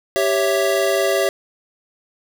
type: chord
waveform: square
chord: C# diminished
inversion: second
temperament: equal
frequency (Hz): 392 / 554.4 / 659.3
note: G4 / C#5 / E5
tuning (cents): 0 / 0 / 0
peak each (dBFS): -21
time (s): 0.16-1.29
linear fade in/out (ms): 0
effects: none